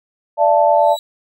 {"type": "chord", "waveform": "sine", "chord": "D suspended second", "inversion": "none", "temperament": "equal with one note detuned", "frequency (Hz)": [587.3, 676.6, 880], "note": ["D5", "E5", "A5"], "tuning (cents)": [0, 45, 0], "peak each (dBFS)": -14, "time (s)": [0.37, 0.97], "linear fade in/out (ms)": 50}
{"type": "tone with exponential growth", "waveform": "40% pulse", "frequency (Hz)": 3900, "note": "B7", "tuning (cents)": -23, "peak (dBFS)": -24, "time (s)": [0.73, 0.99], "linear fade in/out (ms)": 1, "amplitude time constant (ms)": 55}
{"effects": []}